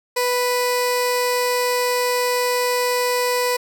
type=tone with notch filter; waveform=15% pulse; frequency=493.9 Hz; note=B4; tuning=in tune; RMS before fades=-20 dBFS; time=0.16-3.57 s; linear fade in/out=10 ms; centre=1400 Hz; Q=1.7; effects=none